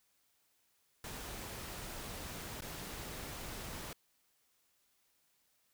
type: noise with dropouts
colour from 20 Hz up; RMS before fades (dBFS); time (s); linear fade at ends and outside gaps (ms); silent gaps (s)
pink; -45; 1.04-3.93; 2; 2.608-2.62
effects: white hiss -75 dBFS RMS until 5.73 s